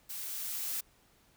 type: noise with level ramp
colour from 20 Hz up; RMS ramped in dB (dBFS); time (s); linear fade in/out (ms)
blue; -41 to -35; 0.09-0.81; 10
effects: pink hiss -66 dBFS RMS until 1.36 s